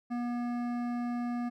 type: tone with hard clipping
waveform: sine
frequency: 241.1 Hz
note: B3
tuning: 41 cents flat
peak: -33 dBFS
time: 0.1-1.5 s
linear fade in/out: 20 ms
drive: 13 dB
effects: none